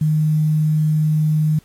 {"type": "tone with quantisation", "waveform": "sine", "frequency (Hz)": 154.2, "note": "D#3", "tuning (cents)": -15, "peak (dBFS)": -13, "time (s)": [0.01, 1.59], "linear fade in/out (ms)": 5, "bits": 7, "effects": ["pink hiss -54 dBFS RMS until 1.64 s", "MP3 64 kbps"]}